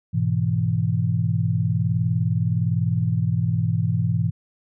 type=chord; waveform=sine; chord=E major; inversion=first; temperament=equal; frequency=103.83 / 123.47 / 164.81 Hz; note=G#2 / B2 / E3; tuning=0 / 0 / 0 cents; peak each=-23 dBFS; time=0.13-4.31 s; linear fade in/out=20 ms; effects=none